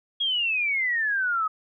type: exponential sweep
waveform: sine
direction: down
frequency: 3322 to 1254 Hz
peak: -22 dBFS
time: 0.2-1.48 s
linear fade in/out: 10 ms
effects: none